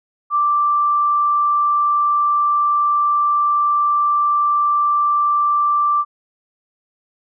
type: tone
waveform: sine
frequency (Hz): 1174.7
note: D6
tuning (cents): 0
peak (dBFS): -13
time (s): 0.3-6.05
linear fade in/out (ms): 50
effects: none